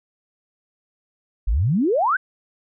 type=exponential sweep; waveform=sine; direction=up; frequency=43.65 to 1627 Hz; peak=-16 dBFS; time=1.47-2.17 s; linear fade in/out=10 ms; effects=none